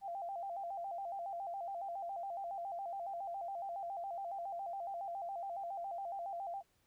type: tone with vibrato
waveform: sine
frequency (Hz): 736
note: F#5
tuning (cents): -9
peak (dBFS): -39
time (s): 0.01-6.63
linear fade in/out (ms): 50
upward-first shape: square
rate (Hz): 7.2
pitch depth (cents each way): 120
effects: pink hiss -75 dBFS RMS until 6.86 s